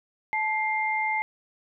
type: tone pair together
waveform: sine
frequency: 868.5 / 2100 Hz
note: A5 / C7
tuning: -23 / +6 cents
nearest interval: octave + minor third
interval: 1529 cents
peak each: -27 / -26 dBFS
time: 0.33-1.22 s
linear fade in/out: 0 ms
effects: none

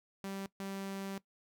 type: tone bursts at uneven times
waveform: sawtooth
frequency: 195.2 Hz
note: G3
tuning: 7 cents flat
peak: -35 dBFS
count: 2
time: 0.24-0.46 / 0.6-1.18 s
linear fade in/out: 0 ms
effects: noise-tail reverb RT60 0.1 s tail -19 dB re dry

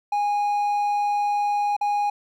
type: tone with dropouts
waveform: triangle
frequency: 823 Hz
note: G#5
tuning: 16 cents flat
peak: -18 dBFS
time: 0.12-2.1 s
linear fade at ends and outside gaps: 5 ms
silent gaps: 1.766-1.811 s
effects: none

